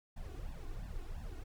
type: noise with flanger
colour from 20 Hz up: brown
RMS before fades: -43 dBFS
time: 0.16-1.44 s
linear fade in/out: 10 ms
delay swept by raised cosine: 1.1 to 2.8 ms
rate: 2.9 Hz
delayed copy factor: +1
effects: none